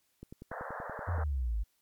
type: click train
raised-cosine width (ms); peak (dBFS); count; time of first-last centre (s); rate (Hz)
3; -32; 11; 0.23-1.182; 10.5
type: band-pass noise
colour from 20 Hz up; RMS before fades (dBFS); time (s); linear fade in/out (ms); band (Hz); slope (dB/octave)
pink; -41; 0.51-1.24; 5; 460 to 1800; 96
type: exponential sweep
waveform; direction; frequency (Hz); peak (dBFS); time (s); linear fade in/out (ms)
sine; down; 92 to 49.49; -29; 1.07-1.64; 20
effects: white hiss -74 dBFS RMS until 1.81 s + MP3 96 kbps